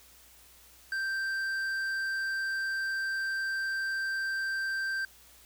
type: tone with tanh clipping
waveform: sine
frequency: 1568 Hz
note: G6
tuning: in tune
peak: -31 dBFS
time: 0.92-5.05 s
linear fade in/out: 2 ms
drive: 8 dB
effects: added 60 Hz sine -64 dBFS peak until 5.45 s + white hiss -57 dBFS RMS until 5.45 s